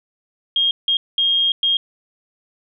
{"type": "tone bursts at uneven times", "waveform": "sine", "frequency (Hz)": 3238, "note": "G#7", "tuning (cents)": -45, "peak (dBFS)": -14, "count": 4, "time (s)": [[0.56, 0.71], [0.88, 0.97], [1.18, 1.52], [1.63, 1.77]], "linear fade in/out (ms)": 2, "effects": []}